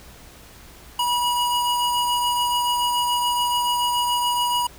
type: tone pair together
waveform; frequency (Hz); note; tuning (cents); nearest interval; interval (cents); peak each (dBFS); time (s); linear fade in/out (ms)
square; 970 / 2903; B5 / F#7; -31 / -34; octave + perfect fifth; 1897; -21 / -27; 0.99-4.67; 5
effects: added 60 Hz sine -50 dBFS peak until 4.78 s + pink hiss -46 dBFS RMS until 4.78 s